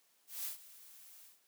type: noise with ADSR envelope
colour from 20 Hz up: blue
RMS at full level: -39 dBFS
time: 0.27-1.4 s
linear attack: 180 ms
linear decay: 120 ms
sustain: -18 dB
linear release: 160 ms
effects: white hiss -72 dBFS RMS until 1.47 s + high-pass 200 Hz 12 dB/octave